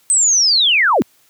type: linear sweep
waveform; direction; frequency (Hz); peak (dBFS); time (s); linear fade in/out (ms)
sine; down; 8372 to 173.1; -10; 0.1-1.02; 0
effects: white hiss -55 dBFS RMS until 1.29 s + high-pass 80 Hz 12 dB/octave